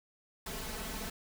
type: noise with comb filter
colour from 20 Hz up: pink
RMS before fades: -40 dBFS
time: 0.46-1.1 s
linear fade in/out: 5 ms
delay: 4.6 ms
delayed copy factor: +0.8
effects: none